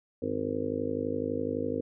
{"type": "harmonic tone with a mistuned harmonic", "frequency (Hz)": 51.91, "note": "G#1", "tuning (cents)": 0, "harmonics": [2, 3, 4, 5, 6, 7, 8, 9, 10], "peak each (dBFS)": [-41, -45, -45, -34, -37, -43, -40, -33, -38], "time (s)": [0.22, 1.81], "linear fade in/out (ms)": 5, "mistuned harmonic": 2, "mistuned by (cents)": -100, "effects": []}